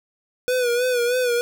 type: tone with vibrato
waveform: square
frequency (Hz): 491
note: B4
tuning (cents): -10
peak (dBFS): -19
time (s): 0.48-1.41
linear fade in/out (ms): 0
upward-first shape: sine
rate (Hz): 3.2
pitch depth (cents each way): 60
effects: none